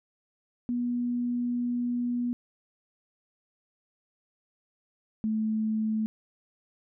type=tone pair in turn; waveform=sine; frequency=242.7 / 218.1 Hz; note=B3 / A3; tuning=-30 / -15 cents; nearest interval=major second; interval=185 cents; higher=first; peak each=-26 / -25 dBFS; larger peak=second; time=0.69-2.33 / 5.24-6.06 s; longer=first; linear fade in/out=0 ms; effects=none